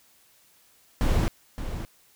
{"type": "noise with echo", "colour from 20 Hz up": "brown", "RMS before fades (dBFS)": -22, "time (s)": [1.01, 1.28], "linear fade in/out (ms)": 0, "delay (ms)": 570, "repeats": 1, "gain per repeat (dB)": -10, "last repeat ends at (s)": 1.85, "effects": ["white hiss -60 dBFS RMS until 2.15 s"]}